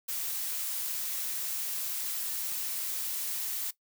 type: noise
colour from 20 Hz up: blue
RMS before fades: -34 dBFS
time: 0.08-3.71 s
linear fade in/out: 10 ms
effects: noise-tail reverb RT60 0.1 s tail -17 dB re dry